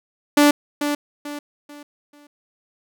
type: tone with echo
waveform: sawtooth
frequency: 292 Hz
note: D4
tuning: 10 cents flat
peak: -7 dBFS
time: 0.37-0.51 s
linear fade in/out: 5 ms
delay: 440 ms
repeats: 4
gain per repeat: -9 dB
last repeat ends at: 2.27 s
effects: none